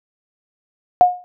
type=tone with exponential decay; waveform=sine; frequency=720 Hz; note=F#5; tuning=47 cents flat; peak=-3 dBFS; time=1.01-1.24 s; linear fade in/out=0 ms; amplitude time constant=49 ms; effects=none